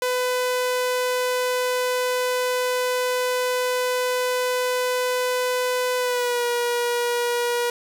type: tone with pitch glide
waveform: sawtooth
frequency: 501 to 480.3 Hz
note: B4 to B4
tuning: +25 to -48 cents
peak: -17 dBFS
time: 0.02-7.7 s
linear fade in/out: 2 ms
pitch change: -73 cents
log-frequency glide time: 5.98-6.45 s
effects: none